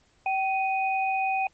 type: tone pair together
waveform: sine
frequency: 768.3 / 2489 Hz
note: G5 / D#7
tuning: -35 / 0 cents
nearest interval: octave + minor sixth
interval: 2035 cents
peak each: -24 / -29 dBFS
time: 0.26-1.47 s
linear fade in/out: 2 ms
effects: pink hiss -64 dBFS RMS until 1.53 s + MP3 32 kbps